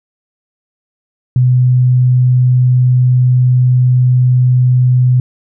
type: tone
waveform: sine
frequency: 125.9 Hz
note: B2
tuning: 34 cents sharp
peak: -6 dBFS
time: 1.36-5.2 s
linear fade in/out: 2 ms
effects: none